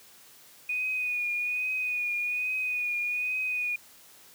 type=tone with vibrato; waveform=sine; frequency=2473 Hz; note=D#7; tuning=11 cents flat; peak=-27 dBFS; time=0.69-3.76 s; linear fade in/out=5 ms; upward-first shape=triangle; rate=1.2 Hz; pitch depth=37 cents each way; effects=white hiss -54 dBFS RMS until 4.34 s + high-pass 80 Hz 12 dB/octave